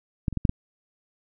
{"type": "clicks", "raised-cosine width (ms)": 5, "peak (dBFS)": [-11, -21, -13, -6, -10], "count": 5, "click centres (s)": [0.282, 0.327, 0.373, 0.452, 0.494], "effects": []}